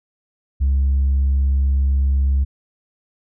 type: tone with tanh clipping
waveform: triangle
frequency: 68.1 Hz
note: C#2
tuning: 30 cents flat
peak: -14 dBFS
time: 0.6-2.45 s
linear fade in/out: 20 ms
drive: 6 dB
effects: none